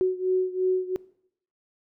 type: beating tone pair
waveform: sine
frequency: 370 / 372.9 Hz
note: F#4 / F#4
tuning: 0 / +14 cents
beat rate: 2.9 Hz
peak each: -23 / -26 dBFS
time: 0.01-0.96 s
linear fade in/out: 0 ms
effects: noise-tail reverb RT60 0.7 s tail -21 dB re dry